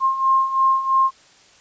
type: beating tone pair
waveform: sine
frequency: 1062 / 1065 Hz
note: C6 / C6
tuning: +25 / +30 cents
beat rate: 3 Hz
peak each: -21 / -16 dBFS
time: 0-1.11 s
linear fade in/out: 50 ms
effects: white hiss -51 dBFS RMS until 1.6 s + resampled to 16000 Hz